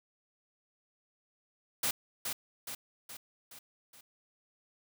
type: noise with echo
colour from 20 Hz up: white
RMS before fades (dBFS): -31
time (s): 1.83-1.91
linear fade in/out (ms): 5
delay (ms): 420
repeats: 5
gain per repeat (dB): -5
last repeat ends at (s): 4.01
effects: none